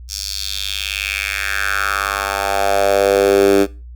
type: tone with high-pass filter sweep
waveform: 10% pulse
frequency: 99.1 Hz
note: G2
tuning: 19 cents sharp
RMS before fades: -17 dBFS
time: 0.08-3.67 s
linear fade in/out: 50 ms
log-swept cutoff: 5500 to 320 Hz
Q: 3.5
effects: noise-tail reverb RT60 0.3 s tail -21 dB re dry + added 60 Hz sine -32 dBFS peak until 3.95 s